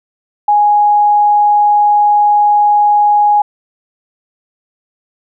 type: tone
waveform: sine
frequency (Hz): 830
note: G#5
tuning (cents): -1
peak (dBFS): -6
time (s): 0.48-3.42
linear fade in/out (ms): 5
effects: none